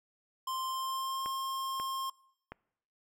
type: tone with pitch glide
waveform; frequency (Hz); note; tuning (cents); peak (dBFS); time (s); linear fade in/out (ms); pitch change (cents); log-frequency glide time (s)
square; 1046.5 to 1066.6; C6 to C6; 0 to +33; -34; 0.47-2.1; 5; +33; 0.68-1.27
type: clicks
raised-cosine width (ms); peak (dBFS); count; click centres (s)
0.5; -27; 3; 1.26 / 1.799 / 2.52
effects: noise-tail reverb RT60 0.8 s tail -24 dB re dry